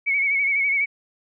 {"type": "tone with vibrato", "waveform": "sine", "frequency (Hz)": 2230, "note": "C#7", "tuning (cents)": 10, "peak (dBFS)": -18, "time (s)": [0.06, 0.86], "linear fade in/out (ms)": 20, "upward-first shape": "sine", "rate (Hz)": 12, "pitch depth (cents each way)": 51, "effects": []}